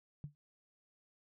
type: tone with exponential decay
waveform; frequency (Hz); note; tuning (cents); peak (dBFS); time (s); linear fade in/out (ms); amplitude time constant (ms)
sine; 146.4; D3; -5; -37; 0.24-0.35; 0; 23
effects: none